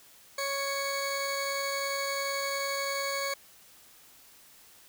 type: tone pair together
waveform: 20% pulse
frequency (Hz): 554.4 / 2229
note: C#5 / C#7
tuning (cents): 0 / +9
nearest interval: 2 octaves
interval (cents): 2409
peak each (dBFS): -27 / -29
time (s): 0.38-3.34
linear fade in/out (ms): 5
effects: white hiss -56 dBFS RMS until 4.88 s